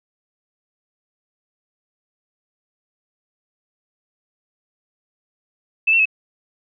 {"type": "tone with pitch steps", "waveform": "sine", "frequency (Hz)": [2628, 2704, 2584], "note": ["E7", "E7", "E7"], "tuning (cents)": [-6, 43, -35], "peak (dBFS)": -12, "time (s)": [5.87, 6.056], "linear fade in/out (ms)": 10, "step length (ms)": 62, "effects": []}